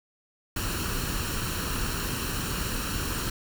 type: noise with comb filter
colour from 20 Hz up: pink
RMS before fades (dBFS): -30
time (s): 0.56-3.3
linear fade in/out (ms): 5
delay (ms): 0.71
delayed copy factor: +0.6
effects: none